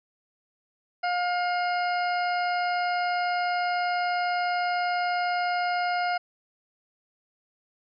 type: harmonic tone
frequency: 711 Hz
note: F5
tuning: 31 cents sharp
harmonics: 1 / 2 / 3 / 4 / 6 / 7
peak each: -25 / -31 / -35 / -41 / -44 / -41 dBFS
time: 1.03-6.18 s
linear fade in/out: 10 ms
effects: none